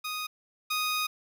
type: tone pair in turn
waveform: 15% pulse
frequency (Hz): 1244 / 1244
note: D#6 / D#6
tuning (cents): -1 / -1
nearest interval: unison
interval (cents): 0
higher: neither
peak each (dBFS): -26 / -21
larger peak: second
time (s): 0.04-0.27 / 0.7-1.07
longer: second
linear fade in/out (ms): 10
effects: none